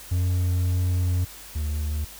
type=tone pair in turn; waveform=triangle; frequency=89.8 / 75.47 Hz; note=F2 / D2; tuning=+49 / +48 cents; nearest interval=minor third; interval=301 cents; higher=first; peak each=-18 / -22 dBFS; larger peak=first; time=0.11-1.25 / 1.55-2.05 s; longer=first; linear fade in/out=10 ms; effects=added 50 Hz sine -50 dBFS peak until 2.19 s + white hiss -43 dBFS RMS until 2.19 s